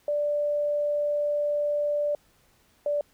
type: tone pair in turn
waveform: sine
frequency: 587.3 / 584.2 Hz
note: D5 / D5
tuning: 0 / -9 cents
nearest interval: unison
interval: 9 cents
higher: first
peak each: -23 dBFS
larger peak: neither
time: 0.08-2.15 / 2.86-3.01 s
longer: first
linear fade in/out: 2 ms
effects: pink hiss -63 dBFS RMS until 3.13 s